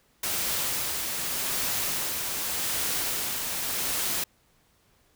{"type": "noise with tremolo", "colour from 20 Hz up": "white", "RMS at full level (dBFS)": -28, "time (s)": [0.23, 4.24], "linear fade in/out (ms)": 5, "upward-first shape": "sine", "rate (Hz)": 0.85, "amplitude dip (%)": 30, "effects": ["pink hiss -65 dBFS RMS until 5.15 s"]}